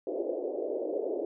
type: band-pass noise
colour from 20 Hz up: pink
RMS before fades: -33 dBFS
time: 0.07-1.25 s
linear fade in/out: 2 ms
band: 330 to 600 Hz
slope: 48 dB/octave
effects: none